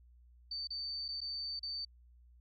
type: tone with dropouts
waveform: sine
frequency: 4571 Hz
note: D8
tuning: 48 cents flat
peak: -37 dBFS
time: 0.51-1.85 s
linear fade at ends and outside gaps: 5 ms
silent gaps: 0.673-0.704 / 1.082-1.086 / 1.206-1.214 / 1.594-1.629 s
effects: added 60 Hz sine -58 dBFS peak until 2.4 s + MP3 48 kbps